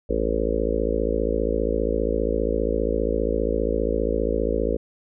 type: harmonic tone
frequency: 55 Hz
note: A1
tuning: in tune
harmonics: 1 / 3 / 4 / 5 / 6 / 7 / 8 / 9 / 10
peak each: -26 / -36 / -32 / -31 / -31 / -31 / -27 / -27 / -31 dBFS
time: 0.09-4.77 s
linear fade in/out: 10 ms
effects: none